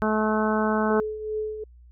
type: harmonic tone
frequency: 215.8 Hz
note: A3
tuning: 33 cents flat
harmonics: 1 / 2 / 3 / 4 / 5 / 6 / 7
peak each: -24 / -27 / -29 / -30 / -31 / -32 / -32 dBFS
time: 0.02-1 s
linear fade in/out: 0 ms
type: tone with tremolo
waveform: sine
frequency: 430 Hz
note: A4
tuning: 40 cents flat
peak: -24 dBFS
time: 0.9-1.64 s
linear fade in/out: 5 ms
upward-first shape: triangle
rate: 2.6 Hz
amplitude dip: 65%
effects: added 60 Hz sine -47 dBFS peak until 1.91 s